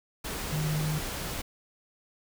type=tone in noise; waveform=sine; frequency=153.2 Hz; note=D#3; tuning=27 cents flat; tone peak=-27 dBFS; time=0.52-0.99 s; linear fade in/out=10 ms; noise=pink; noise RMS=-35 dBFS; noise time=0.24-1.42 s; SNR=+5 dB; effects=none